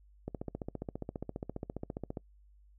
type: click train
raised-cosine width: 2 ms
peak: -24 dBFS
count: 29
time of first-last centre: 0.28-2.172 s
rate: 14.8 Hz
effects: noise-tail reverb RT60 0.1 s tail -25 dB re dry + added 50 Hz sine -58 dBFS peak until 2.78 s